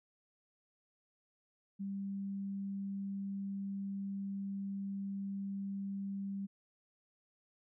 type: tone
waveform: sine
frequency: 197.1 Hz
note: G3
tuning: 10 cents sharp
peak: -37 dBFS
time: 1.79-6.47 s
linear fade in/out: 20 ms
effects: none